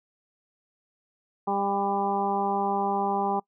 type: harmonic tone with a mistuned harmonic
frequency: 199.3 Hz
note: G3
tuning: 29 cents sharp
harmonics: 1 / 2 / 3 / 4 / 5 / 6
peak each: -32 / -31 / -38 / -26 / -32 / -37 dBFS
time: 1.47-3.4 s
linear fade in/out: 10 ms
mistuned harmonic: 6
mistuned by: -19 cents
effects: noise-tail reverb RT60 0.1 s tail -24 dB re dry